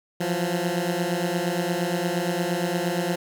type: beating tone pair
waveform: 15% pulse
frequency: 170.5 / 179.1 Hz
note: F3 / F3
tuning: -41 / +44 cents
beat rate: 8.6 Hz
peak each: -20 dBFS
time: 0.2-3.16 s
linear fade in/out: 10 ms
effects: none